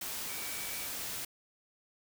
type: tone in noise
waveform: sine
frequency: 2291 Hz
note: D7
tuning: 44 cents flat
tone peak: -47 dBFS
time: 0.29-0.87 s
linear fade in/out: 5 ms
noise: white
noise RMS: -39 dBFS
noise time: 0.01-1.25 s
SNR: -11 dB
effects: none